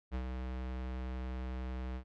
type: tone with ADSR envelope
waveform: square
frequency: 63.5 Hz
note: B1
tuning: 49 cents sharp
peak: -34 dBFS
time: 0.11-2.04 s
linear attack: 37 ms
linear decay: 78 ms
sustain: -4 dB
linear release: 81 ms
effects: low-pass 3000 Hz 12 dB/octave